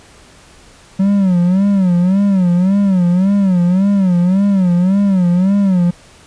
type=tone with vibrato; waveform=triangle; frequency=187.6 Hz; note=F#3; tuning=24 cents sharp; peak=-7 dBFS; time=0.99-5.91 s; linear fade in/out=10 ms; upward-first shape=sine; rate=1.8 Hz; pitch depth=130 cents each way; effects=pink hiss -43 dBFS RMS until 6.26 s + resampled to 22050 Hz